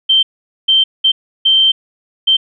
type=tone bursts at uneven times; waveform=sine; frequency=3127 Hz; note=G7; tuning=5 cents flat; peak=-7 dBFS; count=5; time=0.09-0.23 / 0.68-0.84 / 1.04-1.12 / 1.45-1.72 / 2.27-2.37 s; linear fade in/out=10 ms; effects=none